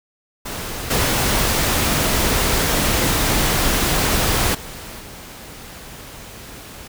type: noise with level steps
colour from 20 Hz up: pink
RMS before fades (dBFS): -28 / -18 / -34 / -37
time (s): 0.45-6.88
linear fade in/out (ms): 10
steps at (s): 0.9 / 4.54 / 4.99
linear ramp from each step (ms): 10
effects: none